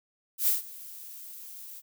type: noise with ADSR envelope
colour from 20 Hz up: violet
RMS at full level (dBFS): -23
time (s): 0.38-1.82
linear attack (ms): 98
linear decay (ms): 140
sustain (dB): -21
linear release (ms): 38
effects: none